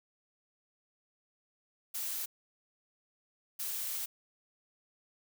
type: noise bursts at uneven times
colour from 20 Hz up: blue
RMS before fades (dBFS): -37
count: 2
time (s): 1.94-2.26 / 3.59-4.06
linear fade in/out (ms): 10
effects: none